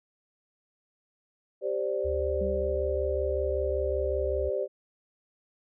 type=chord; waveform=sine; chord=G suspended fourth; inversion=none; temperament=just; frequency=392 / 522.7 / 588 Hz; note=G4 / C5 / D5; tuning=0 / -2 / +2 cents; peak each=-31 dBFS; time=1.61-4.68 s; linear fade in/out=50 ms
type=tone with pitch glide; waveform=sine; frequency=73.42 to 69.7 Hz; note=D2 to C#2; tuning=0 to +10 cents; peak=-32 dBFS; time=2.04-4.5 s; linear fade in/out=20 ms; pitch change=-90 cents; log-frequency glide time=2.34-4.39 s
type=tone with exponential decay; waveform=sine; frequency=193.2 Hz; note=G3; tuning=25 cents flat; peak=-32 dBFS; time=2.41-3.24 s; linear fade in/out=2 ms; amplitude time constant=180 ms
effects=none